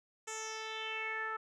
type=tone with low-pass filter sweep; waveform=10% pulse; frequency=440.2 Hz; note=A4; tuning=1 cent sharp; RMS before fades=-40 dBFS; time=0.27-1.37 s; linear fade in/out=10 ms; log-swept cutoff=8000 to 1400 Hz; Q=4.3; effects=none